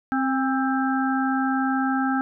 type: harmonic tone with a mistuned harmonic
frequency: 263.8 Hz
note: C4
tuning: 14 cents sharp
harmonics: 1 / 3 / 5 / 6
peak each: -22 / -27 / -29 / -30 dBFS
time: 0.12-2.21 s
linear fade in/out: 0 ms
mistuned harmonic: 3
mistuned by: +30 cents
effects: none